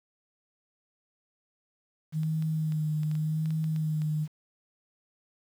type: tone with vibrato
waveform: sine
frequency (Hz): 155.56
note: D#3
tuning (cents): 0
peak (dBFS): -26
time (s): 2.12-4.28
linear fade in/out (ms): 50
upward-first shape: sine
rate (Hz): 0.86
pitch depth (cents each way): 28
type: clicks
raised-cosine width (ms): 0.2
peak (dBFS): -31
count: 11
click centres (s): 2.233 / 2.424 / 2.722 / 3.033 / 3.114 / 3.153 / 3.458 / 3.506 / 3.642 / 3.762 / 4.019
effects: 9-bit